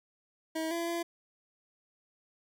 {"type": "tone with pitch steps", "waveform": "25% pulse", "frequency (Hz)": [320.4, 337.6, 339.8], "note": ["E4", "E4", "F4"], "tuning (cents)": [-49, 41, -47], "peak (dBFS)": -28, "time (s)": [0.55, 1.03], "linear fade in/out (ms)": 10, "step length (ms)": 160, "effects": []}